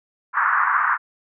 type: band-pass noise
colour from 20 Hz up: pink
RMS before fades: -19 dBFS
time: 0.33-0.98 s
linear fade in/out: 50 ms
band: 1000 to 1700 Hz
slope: 48 dB/octave
effects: none